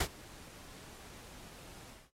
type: noise with ADSR envelope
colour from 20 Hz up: pink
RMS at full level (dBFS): -30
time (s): 0-2.11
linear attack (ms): 5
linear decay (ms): 70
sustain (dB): -23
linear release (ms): 210
effects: low-pass 12000 Hz 12 dB/octave + AAC 48 kbps